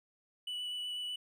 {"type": "tone with vibrato", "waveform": "triangle", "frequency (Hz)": 2960, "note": "F#7", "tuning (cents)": 0, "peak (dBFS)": -35, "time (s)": [0.47, 1.16], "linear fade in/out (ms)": 5, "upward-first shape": "sine", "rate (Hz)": 8.1, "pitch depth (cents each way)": 11, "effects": []}